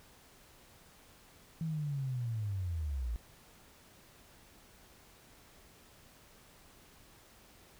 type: linear sweep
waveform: sine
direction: down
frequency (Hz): 164.81 to 53.8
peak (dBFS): -33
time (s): 1.61-3.16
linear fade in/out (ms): 0
effects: pink hiss -60 dBFS RMS until 7.79 s